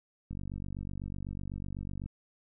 click train, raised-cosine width 5 ms, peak -27 dBFS, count 85, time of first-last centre 0.31-2.06 s, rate 48 Hz, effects none

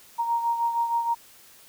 sine beating tone pair, 932.3 / 938.7 Hz, A#5 / A#5, 0 / +12 cents, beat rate 6.4 Hz, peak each -23 / -31 dBFS, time 0.18-1.15 s, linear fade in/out 20 ms, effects white hiss -52 dBFS RMS until 1.68 s

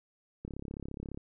click train, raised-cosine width 3 ms, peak -27 dBFS, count 26, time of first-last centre 0.45-1.175 s, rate 34.5 Hz, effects none

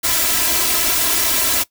white noise with comb filter, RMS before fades -17 dBFS, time 0.03-1.64 s, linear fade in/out 20 ms, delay 3 ms, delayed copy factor +1, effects noise-tail reverb RT60 0.1 s tail -19 dB re dry

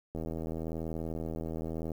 click train, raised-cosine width 2 ms, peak -24 dBFS, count 144, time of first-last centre 0.15-1.918 s, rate 80.9 Hz, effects 9-bit

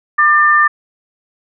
sine tone pair together, 1196 / 1792 Hz, D6 / A6, +31 / +31 cents, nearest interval perfect fifth, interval 700 cents, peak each -10 dBFS, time 0.18-0.68 s, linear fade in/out 10 ms, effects none

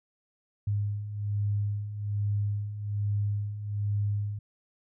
sine beating tone pair, 101.9 / 103.1 Hz, G#2 / G#2, -32 / -12 cents, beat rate 1.2 Hz, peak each -34 / -28 dBFS, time 0.67-4.39 s, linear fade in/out 5 ms, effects none

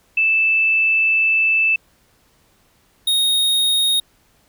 sine / square tone pair in turn, 2637 / 3729 Hz, E7 / A#7, 0 / 0 cents, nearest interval tritone, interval 600 cents, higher second, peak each -13 / -15 dBFS, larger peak first, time 0.17-1.76 / 3.07-4 s, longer first, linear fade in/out 5 ms, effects pink hiss -58 dBFS RMS until 4.48 s

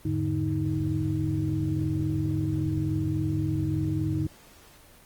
sine tone cluster, 82.1 / 103 / 146.6 / 314.6 Hz, E2 / G#2 / D3 / D#4, -6 / -14 / -3 / +19 cents, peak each -37 / -29 / -29 / -29 dBFS, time 0.05-4.27 s, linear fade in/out 5 ms, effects pink hiss -53 dBFS RMS until 5.05 s + Opus 24 kbps

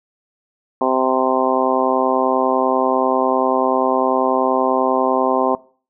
harmonic tone, 130.2 Hz, C3, 8 cents flat, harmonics 2 / 3 / 4 / 5 / 6 / 7 / 8, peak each -22 / -22 / -22 / -22 / -22 / -22 / -22 dBFS, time 0.81-5.55 s, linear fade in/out 2 ms, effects noise-tail reverb RT60 0.4 s tail -20 dB re dry

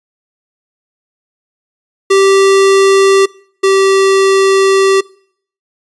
square tone pair in turn, 390 / 387.9 Hz, G4 / G4, -9 / -18 cents, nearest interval unison, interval 9 cents, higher first, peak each -6 / -7 dBFS, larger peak first, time 2.1-3.26 / 3.63-5.01 s, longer second, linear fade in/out 10 ms, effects noise-tail reverb RT60 0.6 s tail -23 dB re dry + resampled to 22050 Hz

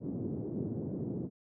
white band-pass noise, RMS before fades -37 dBFS, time 0-1.3 s, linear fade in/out 50 ms, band 100 to 350 Hz, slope 24 dB/octave, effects none

